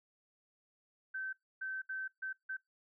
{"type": "tone bursts at uneven times", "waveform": "sine", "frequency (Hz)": 1543, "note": "G6", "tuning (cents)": -28, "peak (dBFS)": -37, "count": 5, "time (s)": [[1.14, 1.33], [1.61, 1.82], [1.89, 2.08], [2.22, 2.33], [2.49, 2.57]], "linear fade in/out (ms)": 10, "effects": ["noise-tail reverb RT60 0.2 s tail -25 dB re dry"]}